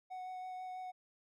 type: tone with vibrato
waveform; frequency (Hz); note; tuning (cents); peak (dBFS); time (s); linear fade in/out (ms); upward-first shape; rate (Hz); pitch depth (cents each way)
triangle; 740; F#5; 0; -40; 0.1-0.92; 20; sine; 6.1; 10
effects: none